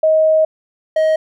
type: tone pair in turn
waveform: sine / triangle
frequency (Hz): 630 / 630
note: D#5 / D#5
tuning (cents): +21 / +21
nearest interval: unison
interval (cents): 0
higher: neither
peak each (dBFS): -9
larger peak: neither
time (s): 0.03-0.45 / 0.96-1.16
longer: first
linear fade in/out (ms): 5
effects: none